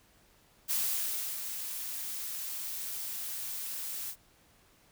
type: noise with ADSR envelope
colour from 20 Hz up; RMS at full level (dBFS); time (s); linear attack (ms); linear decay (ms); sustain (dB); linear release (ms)
blue; -30; 0.68-4.16; 28; 670; -8; 69
effects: pink hiss -64 dBFS RMS until 4.91 s